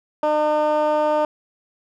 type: tone with band-pass filter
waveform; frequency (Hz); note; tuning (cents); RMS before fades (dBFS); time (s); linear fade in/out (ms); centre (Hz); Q
15% pulse; 302.8; D#4; -47; -19; 0.23-1.25; 2; 700; 2.1
effects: none